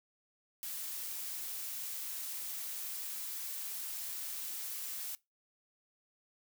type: noise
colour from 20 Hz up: blue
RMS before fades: -41 dBFS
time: 0.63-5.15 s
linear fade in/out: 0 ms
effects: noise-tail reverb RT60 0.2 s tail -21 dB re dry